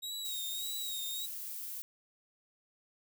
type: tone with vibrato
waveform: sawtooth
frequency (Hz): 3791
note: A#7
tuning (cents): +28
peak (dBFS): -35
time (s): 0.02-1.27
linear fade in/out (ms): 20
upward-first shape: sine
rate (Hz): 1.7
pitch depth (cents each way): 59
type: noise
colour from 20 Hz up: violet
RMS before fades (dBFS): -42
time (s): 0.25-1.82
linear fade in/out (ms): 0
effects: none